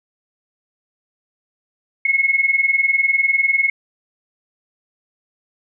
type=tone pair together; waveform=sine; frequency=2165 / 2185 Hz; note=C#7 / C#7; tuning=-41 / -26 cents; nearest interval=unison; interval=15 cents; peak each=-18 / -16 dBFS; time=2.05-3.7 s; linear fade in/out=5 ms; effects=none